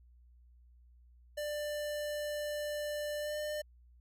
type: tone with pitch glide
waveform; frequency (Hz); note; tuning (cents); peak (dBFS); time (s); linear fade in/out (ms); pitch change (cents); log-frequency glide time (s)
square; 593 to 601.3; D5 to D5; +17 to +41; -36; 1.37-3.62; 10; +24; 3.2-3.35
effects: added 60 Hz sine -58 dBFS peak until 4 s